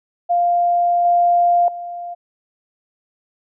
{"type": "tone with level steps", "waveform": "sine", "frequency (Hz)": 698.5, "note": "F5", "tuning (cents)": 0, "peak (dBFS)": [-13, -11, -26], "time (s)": [0.29, 2.15], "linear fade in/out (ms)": 20, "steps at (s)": [1.05, 1.68], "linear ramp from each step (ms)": 2, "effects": []}